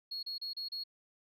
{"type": "tone bursts", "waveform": "sine", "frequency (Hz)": 4318, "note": "C#8", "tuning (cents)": -46, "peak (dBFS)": -35, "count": 5, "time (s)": [0.11, 0.838], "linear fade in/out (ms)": 10, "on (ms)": 120, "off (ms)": 32, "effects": ["tanh soft clip ceiling -35 dBFS"]}